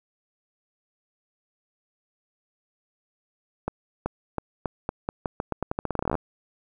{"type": "accelerating click train", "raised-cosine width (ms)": 1, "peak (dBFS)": -12, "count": 24, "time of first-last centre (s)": [3.68, 6.153], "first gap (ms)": 380, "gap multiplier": 0.85, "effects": ["9-bit"]}